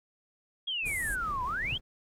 sine exponential two-way sweep, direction down then up, 3339 to 963 to 3339 Hz, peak -30 dBFS, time 0.67-1.78 s, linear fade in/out 10 ms, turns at 1.44 s
brown noise with tremolo, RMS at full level -40 dBFS, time 0.82-1.81 s, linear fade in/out 50 ms, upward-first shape sine, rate 4.9 Hz, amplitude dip 35%
white band-pass noise, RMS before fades -41 dBFS, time 0.85-1.16 s, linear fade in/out 20 ms, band 8200 to 11000 Hz, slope 48 dB/octave
sine tone with exponential decay, 123.3 Hz, B2, 2 cents flat, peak -31 dBFS, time 1.72-1.81 s, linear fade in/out 5 ms, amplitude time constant 18 ms
effects none

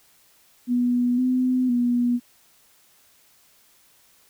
sine tone with pitch steps, 244.7 / 254.2 / 242.5 Hz, B3 / C4 / B3, -16 / -50 / -31 cents, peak -18 dBFS, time 0.67-2.2 s, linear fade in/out 50 ms, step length 510 ms, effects white hiss -58 dBFS RMS until 4.29 s

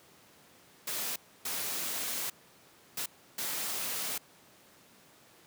white noise bursts at uneven times, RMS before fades -35 dBFS, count 4, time 0.87-1.16 / 1.45-2.3 / 2.97-3.06 / 3.38-4.18 s, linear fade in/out 5 ms, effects pink hiss -59 dBFS RMS until 5.46 s + high-pass 150 Hz 12 dB/octave

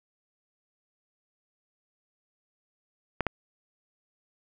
clicks, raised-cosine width 0.5 ms, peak -11 dBFS, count 2, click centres 3.207 / 3.267 s, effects none

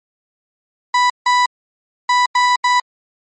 35% pulse tone bursts at uneven times, 987.8 Hz, B5, in tune, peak -9 dBFS, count 5, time 0.94-1.1 / 1.26-1.46 / 2.09-2.26 / 2.35-2.56 / 2.64-2.8 s, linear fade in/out 5 ms, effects low-pass 6000 Hz 12 dB/octave + MP3 32 kbps

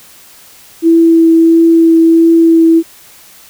sine tone with vibrato, 329.6 Hz, E4, in tune, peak -3 dBFS, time 0.82-2.83 s, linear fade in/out 50 ms, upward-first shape triangle, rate 1.5 Hz, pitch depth 12 cents each way, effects white hiss -39 dBFS RMS until 3.49 s

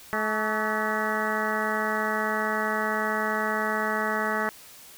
harmonic tone with a mistuned harmonic, 215.4 Hz, A3, 37 cents flat, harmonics 1 / 2 / 3 / 4 / 5 / 6 / 7 / 8 / 9, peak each -33 / -33 / -33 / -33 / -33 / -33 / -33 / -33 / -33 dBFS, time 0.13-4.49 s, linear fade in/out 0 ms, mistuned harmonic 5, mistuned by +79 cents, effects white hiss -48 dBFS RMS until 4.97 s

